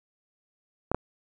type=clicks; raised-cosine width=1 ms; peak=-11 dBFS; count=2; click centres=0.916 / 0.946 s; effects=none